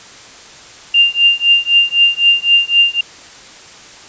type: tone with tremolo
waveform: sine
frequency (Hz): 2794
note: F7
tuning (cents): 0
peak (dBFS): -4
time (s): 0.94-3.01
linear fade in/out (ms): 5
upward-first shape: triangle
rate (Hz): 3.9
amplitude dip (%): 100
effects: white hiss -37 dBFS RMS until 4.08 s + resampled to 16000 Hz

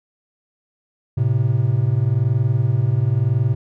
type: tone pair together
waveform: triangle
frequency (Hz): 110 / 130.93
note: A2 / C3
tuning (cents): 0 / +2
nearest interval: minor third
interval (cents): 302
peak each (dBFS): -16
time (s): 1.17-3.55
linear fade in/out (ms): 10
effects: none

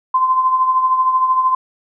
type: tone with tremolo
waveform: sine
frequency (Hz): 1034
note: C6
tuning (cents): -21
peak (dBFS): -9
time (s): 0.14-1.55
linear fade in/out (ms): 5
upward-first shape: triangle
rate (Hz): 13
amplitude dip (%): 60
effects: none

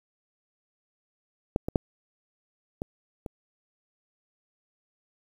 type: clicks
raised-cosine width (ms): 2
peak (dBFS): -10 / -16 / -8 / -18 / -21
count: 5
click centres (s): 1.561 / 1.685 / 1.758 / 2.819 / 3.262
effects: 8-bit

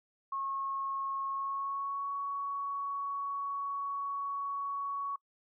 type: tone with pitch glide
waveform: sine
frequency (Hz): 1090 to 1118.7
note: C#6 to C#6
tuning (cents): -29 to +15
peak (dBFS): -33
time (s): 0.32-5.16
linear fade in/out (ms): 5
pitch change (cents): +44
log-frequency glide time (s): 1.29-2.11
effects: noise-tail reverb RT60 0.1 s tail -24 dB re dry

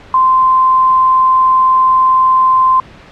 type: tone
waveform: sine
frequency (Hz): 1039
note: C6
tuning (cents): -12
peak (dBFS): -6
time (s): 0.14-2.8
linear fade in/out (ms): 2
effects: pink hiss -37 dBFS RMS until 3.11 s + low-pass 3000 Hz 12 dB/octave

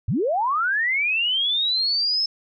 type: linear sweep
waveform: sine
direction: up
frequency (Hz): 73.8 to 5270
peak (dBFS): -19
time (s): 0.08-2.26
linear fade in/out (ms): 5
effects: none

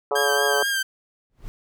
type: harmonic tone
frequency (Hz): 142.2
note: C#3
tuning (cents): +45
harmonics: 3 / 4 / 5 / 6 / 7 / 8 / 9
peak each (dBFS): -24 / -26 / -28 / -30 / -31 / -32 / -33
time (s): 0.11-0.63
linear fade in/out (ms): 2
type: tone with vibrato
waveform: sawtooth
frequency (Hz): 1590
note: G6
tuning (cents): +24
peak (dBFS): -18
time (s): 0.15-0.83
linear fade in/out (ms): 10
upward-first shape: triangle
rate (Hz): 4.2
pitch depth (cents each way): 43
type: noise with exponential growth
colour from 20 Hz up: brown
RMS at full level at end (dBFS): -33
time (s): 1.3-1.48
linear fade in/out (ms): 0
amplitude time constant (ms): 39
effects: none

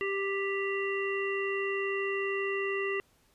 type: harmonic tone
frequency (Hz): 393.6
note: G4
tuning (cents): +7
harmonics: 1 / 3 / 5 / 7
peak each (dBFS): -31 / -39 / -35 / -38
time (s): 0.01-3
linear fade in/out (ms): 0
effects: pink hiss -67 dBFS RMS until 3.34 s + resampled to 32000 Hz

